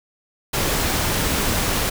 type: noise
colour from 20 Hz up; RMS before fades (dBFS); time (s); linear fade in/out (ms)
pink; -21; 0.53-1.9; 10
effects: none